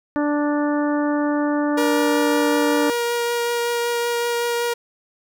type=harmonic tone; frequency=293.7 Hz; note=D4; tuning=in tune; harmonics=1 / 2 / 3 / 4 / 5 / 6; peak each=-19 / -25 / -29 / -31 / -33 / -35 dBFS; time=0.16-2.9 s; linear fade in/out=0 ms
type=tone with vibrato; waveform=sawtooth; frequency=474.3 Hz; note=A#4; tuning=30 cents sharp; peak=-16 dBFS; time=1.77-4.74 s; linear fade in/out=10 ms; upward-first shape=triangle; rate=5.3 Hz; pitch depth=10 cents each way
effects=none